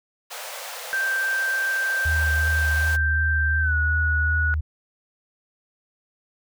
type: high-pass noise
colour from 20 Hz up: pink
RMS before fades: -35 dBFS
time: 0.3-2.97 s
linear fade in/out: 20 ms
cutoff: 480 Hz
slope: 96 dB/octave
type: tone with pitch glide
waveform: sine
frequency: 1568 to 1463 Hz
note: G6 to F#6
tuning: 0 to -20 cents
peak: -21 dBFS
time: 0.93-4.54 s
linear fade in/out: 0 ms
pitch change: -120 cents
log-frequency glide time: 3.6-3.74 s
type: tone with vibrato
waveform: sine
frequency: 77.78 Hz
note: D#2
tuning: in tune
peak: -21 dBFS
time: 2.05-4.61 s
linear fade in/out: 10 ms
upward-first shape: triangle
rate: 2.7 Hz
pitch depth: 33 cents each way
effects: none